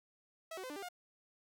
sawtooth tone with pitch steps, 650 / 374.8 / 513 / 295.1 / 396.1 / 714 Hz, E5 / F#4 / C5 / D4 / G4 / F5, -24 / +22 / -34 / +8 / +18 / +38 cents, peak -39 dBFS, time 0.51-0.888 s, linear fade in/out 5 ms, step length 63 ms, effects none

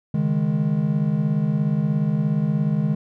triangle chord, C# suspended second, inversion none, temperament equal, 138.59 / 155.56 / 207.7 Hz, C#3 / D#3 / G#3, 0 / 0 / 0 cents, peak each -24 / -19 / -21 dBFS, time 0.14-2.95 s, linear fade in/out 5 ms, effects none

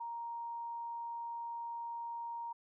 sine tone, 935 Hz, A#5, 5 cents sharp, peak -39 dBFS, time 0-2.53 s, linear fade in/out 10 ms, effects none

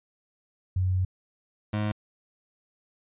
sine / 25% pulse tone pair in turn, 92.5 / 105.58 Hz, F#2 / G#2, 0 / +29 cents, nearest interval major second, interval 229 cents, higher second, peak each -22 dBFS, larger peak neither, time 0.76-1.05 / 1.73-1.92 s, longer first, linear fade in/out 5 ms, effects resampled to 8000 Hz

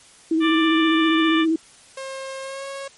sine tone with vibrato, 322.2 Hz, E4, 39 cents flat, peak -16 dBFS, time 0.31-1.56 s, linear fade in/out 5 ms, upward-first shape sine, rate 15 Hz, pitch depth 33 cents each way
harmonic tone, 590 Hz, D5, 8 cents sharp, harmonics 2 / 3 / 4 / 5 / 6, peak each -24 / -26 / -27 / -28 / -29 dBFS, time 0.4-1.46 s, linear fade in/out 50 ms
sawtooth tone with pitch glide, 535 to 549.1 Hz, C5 to C#5, +38 to -17 cents, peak -26 dBFS, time 1.97-2.88 s, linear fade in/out 5 ms, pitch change +45 cents, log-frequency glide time 2.42-2.65 s
effects white hiss -49 dBFS RMS until 2.97 s + MP3 48 kbps

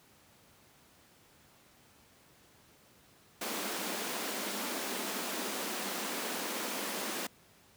pink high-pass noise, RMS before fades -37 dBFS, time 3.41-7.27 s, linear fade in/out 5 ms, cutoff 190 Hz, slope 96 dB/octave, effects pink hiss -62 dBFS RMS until 7.76 s + high-pass 80 Hz 12 dB/octave

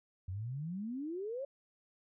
sine exponential sweep, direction up, 87.9 to 568 Hz, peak -37 dBFS, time 0.28-1.45 s, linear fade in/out 5 ms, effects none

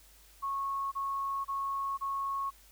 sine tone bursts, 1099 Hz, C#6, 15 cents flat, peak -31 dBFS, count 4, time 0.42-2.507 s, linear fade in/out 20 ms, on 500 ms, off 29 ms, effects added 50 Hz sine -60 dBFS peak until 2.71 s + white hiss -60 dBFS RMS until 2.71 s

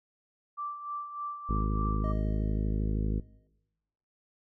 sine tone with tremolo, 1171 Hz, D6, 5 cents flat, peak -32 dBFS, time 0.57-2.13 s, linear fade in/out 20 ms, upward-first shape sine, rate 3.3 Hz, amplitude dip 60%
harmonic tone, 52.7 Hz, G#1, 26 cents sharp, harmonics 1 / 2 / 3 / 4 / 5 / 6 / 7 / 8 / 9, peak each -28 / -34 / -37 / -36 / -40 / -44 / -44 / -47 / -49 dBFS, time 1.49-3.2 s, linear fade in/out 5 ms
triangle tone with exponential decay, 622.3 Hz, D#5, in tune, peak -36 dBFS, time 2.04-3.47 s, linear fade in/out 1 ms, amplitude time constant 310 ms
effects noise-tail reverb RT60 1.0 s tail -22 dB re dry

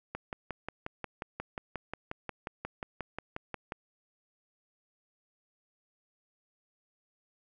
click train, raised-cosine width 0.5 ms, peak -21 dBFS, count 21, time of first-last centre 0.15-3.721 s, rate 5.6 Hz, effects none

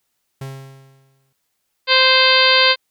45% pulse tone with exponential decay, 134.8 Hz, C#3, 48 cents flat, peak -26 dBFS, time 0.41-1.33 s, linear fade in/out 5 ms, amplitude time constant 200 ms
harmonic tone, 521 Hz, C5, 7 cents flat, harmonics 1 / 2 / 3 / 4 / 5 / 6 / 7 / 8 / 9, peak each -19 / -19 / -19 / -19 / -19 / -19 / -19 / -19 / -19 dBFS, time 1.87-2.76 s, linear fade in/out 50 ms
effects white hiss -71 dBFS RMS until 2.9 s

